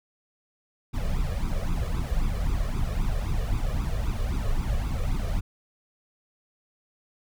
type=noise with flanger; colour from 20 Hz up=brown; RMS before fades=-26 dBFS; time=0.93-5.41 s; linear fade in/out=20 ms; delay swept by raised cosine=0.81 to 1.74 ms; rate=3.8 Hz; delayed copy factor=+0.8; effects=none